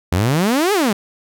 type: exponential two-way sweep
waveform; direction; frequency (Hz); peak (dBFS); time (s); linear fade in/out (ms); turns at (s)
sawtooth; up then down; 80.9 to 433.3 to 190.6; -10; 0.12-0.93; 5; 0.73
effects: none